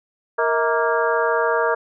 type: harmonic tone with a mistuned harmonic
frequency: 233.1 Hz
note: A#3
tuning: in tune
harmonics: 2 / 3 / 4 / 5 / 6 / 7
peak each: -21 / -23 / -24 / -25 / -26 / -26 dBFS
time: 0.38-1.75 s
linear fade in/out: 10 ms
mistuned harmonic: 3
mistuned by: -150 cents
effects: none